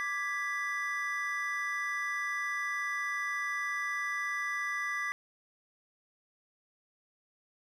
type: chord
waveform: triangle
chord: G# diminished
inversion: second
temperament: equal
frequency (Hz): 1174.7 / 1661.2 / 1975.5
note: D6 / G#6 / B6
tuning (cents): 0 / 0 / 0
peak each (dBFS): -36 / -37 / -32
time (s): 0-5.12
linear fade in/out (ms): 0
effects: none